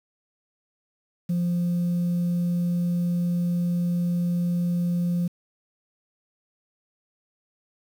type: tone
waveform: sine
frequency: 174.61 Hz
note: F3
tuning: in tune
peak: -19 dBFS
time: 1.29-5.28 s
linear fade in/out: 10 ms
effects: tanh soft clip ceiling -20 dBFS + 8-bit